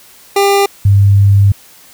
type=tone pair in turn; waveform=25% pulse / sine; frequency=398.9 / 99.72 Hz; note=G4 / G2; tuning=+30 / +30 cents; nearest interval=2 octaves; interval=2400 cents; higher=first; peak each=-4 dBFS; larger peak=neither; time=0.36-0.66 / 0.85-1.52 s; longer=second; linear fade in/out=5 ms; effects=white hiss -41 dBFS RMS until 1.93 s